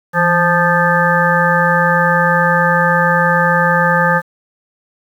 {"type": "harmonic tone with a mistuned harmonic", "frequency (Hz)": 174.7, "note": "F3", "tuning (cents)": 1, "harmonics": [1, 3, 5, 7, 9, 10], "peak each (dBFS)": [-17, -17, -17, -17, -17, -17], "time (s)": [0.13, 4.22], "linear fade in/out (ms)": 50, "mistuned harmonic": 1, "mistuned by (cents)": -75, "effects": ["7-bit"]}